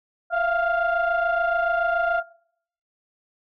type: tone cluster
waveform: sine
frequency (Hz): 672 / 699 / 1399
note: E5 / F5 / F6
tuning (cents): +33 / +1 / +3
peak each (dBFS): -23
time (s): 0.3-2.23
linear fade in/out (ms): 50
effects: noise-tail reverb RT60 0.7 s tail -24 dB re dry + tanh soft clip ceiling -15 dBFS